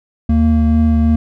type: tone pair together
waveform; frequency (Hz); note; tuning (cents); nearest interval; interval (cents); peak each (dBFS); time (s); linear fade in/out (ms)
triangle; 77.4 / 229.3; D#2 / A#3; -9 / -28; octave + perfect fifth; 1881; -10; 0.29-1.16; 5
effects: none